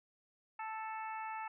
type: harmonic tone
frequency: 440 Hz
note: A4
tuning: in tune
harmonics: 2 / 3 / 4 / 5 / 6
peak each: -41 / -47 / -51 / -52 / -53 dBFS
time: 0.59-1.48 s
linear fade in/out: 5 ms
effects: none